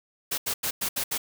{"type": "noise bursts at uneven times", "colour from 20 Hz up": "white", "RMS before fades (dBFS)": -28, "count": 6, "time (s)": [[0.31, 0.38], [0.46, 0.54], [0.63, 0.71], [0.81, 0.89], [0.96, 1.04], [1.11, 1.18]], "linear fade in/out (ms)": 10, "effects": []}